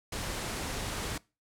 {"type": "low-pass noise", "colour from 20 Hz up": "pink", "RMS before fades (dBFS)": -36, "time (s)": [0.12, 1.18], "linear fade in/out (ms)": 5, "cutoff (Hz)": 11000, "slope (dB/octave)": 24, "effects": ["noise-tail reverb RT60 0.3 s tail -23 dB re dry"]}